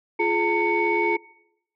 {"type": "tone cluster", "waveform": "sine", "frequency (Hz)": [345.3, 422.1, 908, 2227], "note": ["F4", "G#4", "A#5", "C#7"], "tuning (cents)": [-20, 28, -46, 7], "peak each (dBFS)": -24, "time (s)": [0.19, 1.17], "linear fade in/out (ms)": 10, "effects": ["noise-tail reverb RT60 0.8 s tail -23 dB re dry", "tanh soft clip ceiling -11 dBFS"]}